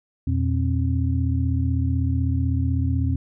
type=tone cluster; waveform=sine; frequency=84.1 / 120.1 / 266.5 Hz; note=E2 / B2 / C4; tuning=+35 / -48 / +32 cents; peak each=-21 / -24 / -27 dBFS; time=0.27-3.16 s; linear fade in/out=5 ms; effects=none